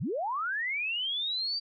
sine linear sweep, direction up, 81 to 4699 Hz, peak -29 dBFS, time 0-1.6 s, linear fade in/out 20 ms, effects none

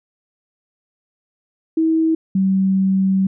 sine tone pair in turn, 322.1 / 191.52 Hz, E4 / G3, -40 / -40 cents, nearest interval major sixth, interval 900 cents, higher first, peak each -13 dBFS, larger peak neither, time 1.77-2.15 / 2.35-3.27 s, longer second, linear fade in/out 5 ms, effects none

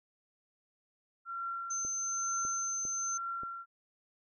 sine tone with tremolo, 1368 Hz, F6, 36 cents flat, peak -34 dBFS, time 1.25-3.66 s, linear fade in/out 50 ms, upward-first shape triangle, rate 1.1 Hz, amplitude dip 85%
sine tone, 6200 Hz, G8, 20 cents flat, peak -33 dBFS, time 1.7-3.18 s, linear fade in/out 10 ms
clicks, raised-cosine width 2 ms, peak -35 dBFS, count 4, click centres 1.85 / 2.451 / 2.852 / 3.434 s
effects none

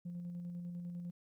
sine tone with tremolo, 174.61 Hz, F3, in tune, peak -38 dBFS, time 0.05-1.11 s, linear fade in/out 10 ms, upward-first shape square, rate 10 Hz, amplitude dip 30%, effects tanh soft clip ceiling -38 dBFS + 13-bit

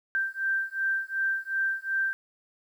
sine beating tone pair, 1568 / 1570.7 Hz, G6 / G6, 0 / +3 cents, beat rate 2.7 Hz, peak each -29 dBFS, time 0.15-2.13 s, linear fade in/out 0 ms, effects 10-bit

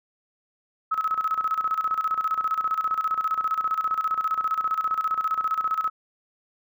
sine tone with tremolo, 1288 Hz, E6, 41 cents flat, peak -20 dBFS, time 0.91-5.9 s, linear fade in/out 10 ms, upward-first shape square, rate 15 Hz, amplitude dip 70%, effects none

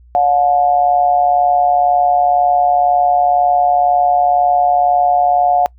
sine tone with amplitude modulation, 719 Hz, F#5, 50 cents flat, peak -6 dBFS, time 0.15-5.66 s, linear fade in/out 0 ms, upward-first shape sine, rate 142 Hz, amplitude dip 70%, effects noise-tail reverb RT60 0.1 s tail -25 dB re dry + added 60 Hz sine -41 dBFS peak until 5.78 s

